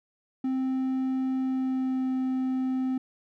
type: tone with pitch glide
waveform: triangle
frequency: 261.6 to 259.5 Hz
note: C4 to C4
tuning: 0 to -14 cents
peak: -23 dBFS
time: 0.44-2.98 s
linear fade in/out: 5 ms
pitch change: -14 cents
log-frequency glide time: 1.39-2.12 s
effects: none